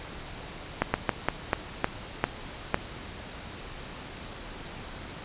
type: slowing click train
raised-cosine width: 0.5 ms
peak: -7 dBFS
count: 8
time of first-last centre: 0.82-2.744 s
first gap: 120 ms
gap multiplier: 1.27
effects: pink hiss -41 dBFS RMS until 5.24 s + resampled to 8000 Hz